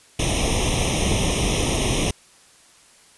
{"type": "noise with comb filter", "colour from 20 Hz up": "pink", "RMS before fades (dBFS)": -21, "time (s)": [0.19, 2.11], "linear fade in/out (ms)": 5, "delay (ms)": 0.33, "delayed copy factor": 1, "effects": ["white hiss -52 dBFS RMS until 3.17 s", "resampled to 24000 Hz"]}